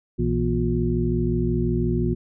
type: harmonic tone with a mistuned harmonic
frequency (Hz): 59.5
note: A#1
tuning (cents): +36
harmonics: 1 / 2 / 3 / 4 / 6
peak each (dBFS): -26 / -26 / -26 / -26 / -26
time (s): 0.18-2.15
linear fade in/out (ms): 20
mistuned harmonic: 3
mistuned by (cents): -140
effects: none